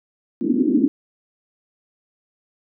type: band-pass noise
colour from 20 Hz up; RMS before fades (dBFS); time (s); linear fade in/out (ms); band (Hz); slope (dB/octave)
pink; -18; 0.41-0.88; 0; 240 to 320; 48
effects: none